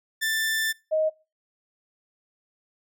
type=tone pair in turn; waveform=sawtooth / sine; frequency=1772 / 626.5 Hz; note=A6 / D#5; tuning=+12 / +12 cents; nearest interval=octave + tritone; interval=1800 cents; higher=first; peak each=-20 dBFS; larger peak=neither; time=0.21-0.73 / 0.91-1.1 s; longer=first; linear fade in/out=20 ms; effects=noise-tail reverb RT60 0.3 s tail -23 dB re dry